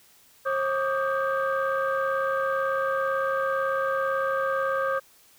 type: tone cluster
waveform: sine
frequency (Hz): 538 / 1152 / 1230 / 1583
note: C5 / D6 / D#6 / G6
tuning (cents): +48 / -34 / -20 / +17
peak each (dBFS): -25 / -31 / -29 / -30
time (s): 0.45-5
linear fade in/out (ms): 20
effects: tanh soft clip ceiling -16 dBFS + white hiss -57 dBFS RMS until 5.38 s